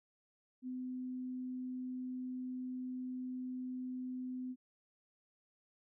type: tone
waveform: sine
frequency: 254.1 Hz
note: B3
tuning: 49 cents sharp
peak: -39 dBFS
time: 0.62-4.56 s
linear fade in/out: 50 ms
effects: none